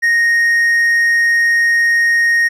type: tone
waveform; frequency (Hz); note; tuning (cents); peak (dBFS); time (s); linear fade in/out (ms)
triangle; 1863; A#6; -2; -8; 0.02-2.49; 20
effects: resampled to 32000 Hz